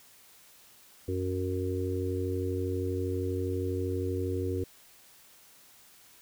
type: harmonic tone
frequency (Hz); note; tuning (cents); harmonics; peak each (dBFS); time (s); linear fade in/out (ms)
92.5; F#2; 0; 1 / 3 / 4 / 5; -32 / -36 / -34 / -36; 1.08-4.64; 5
effects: white hiss -57 dBFS RMS until 6.21 s